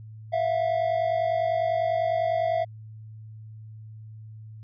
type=tone pair together; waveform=triangle; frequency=659 / 709 Hz; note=E5 / F5; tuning=-1 / +26 cents; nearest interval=minor second; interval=127 cents; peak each=-22 / -25 dBFS; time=0.32-2.65 s; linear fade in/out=20 ms; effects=added 109 Hz sine -40 dBFS peak until 4.63 s + resampled to 11025 Hz